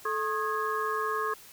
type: tone cluster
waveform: sine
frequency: 435 / 1079 / 1242 / 1660 Hz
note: A4 / C#6 / D#6 / G#6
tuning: -20 / -47 / -3 / -1 cents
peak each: -33 / -31 / -34 / -35 dBFS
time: 0.05-1.34 s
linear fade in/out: 5 ms
effects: white hiss -51 dBFS RMS until 1.52 s